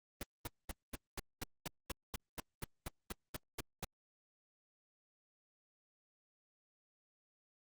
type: noise bursts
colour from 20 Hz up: pink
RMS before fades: -41 dBFS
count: 16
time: 0.21-3.846 s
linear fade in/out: 2 ms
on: 21 ms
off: 220 ms
effects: Opus 32 kbps